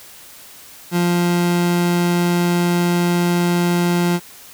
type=tone; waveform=30% pulse; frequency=174.61 Hz; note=F3; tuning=in tune; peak=-12 dBFS; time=0.91-4.2 s; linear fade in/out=50 ms; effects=white hiss -41 dBFS RMS until 4.53 s